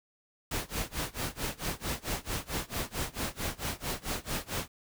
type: noise with tremolo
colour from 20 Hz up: pink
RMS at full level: -32 dBFS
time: 0.51-4.68 s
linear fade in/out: 5 ms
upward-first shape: sine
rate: 4.5 Hz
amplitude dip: 95%
effects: none